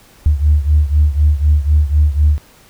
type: beating tone pair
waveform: sine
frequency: 73.42 / 77.42 Hz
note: D2 / D#2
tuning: 0 / -8 cents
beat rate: 4 Hz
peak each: -10 / -13 dBFS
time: 0.26-2.38 s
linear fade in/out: 0 ms
effects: tanh soft clip ceiling -2 dBFS + pink hiss -46 dBFS RMS until 2.69 s